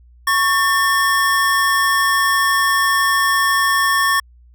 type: tone pair together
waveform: square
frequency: 1108.7 / 1794 Hz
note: C#6 / A6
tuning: 0 / +33 cents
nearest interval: minor sixth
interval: 833 cents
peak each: -17 dBFS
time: 0.27-4.2 s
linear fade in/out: 5 ms
effects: added 60 Hz sine -44 dBFS peak until 4.54 s